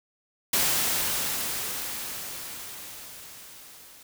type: noise with level ramp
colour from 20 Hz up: white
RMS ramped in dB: -23 to -50 dBFS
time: 0.53-4.03 s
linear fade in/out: 5 ms
effects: none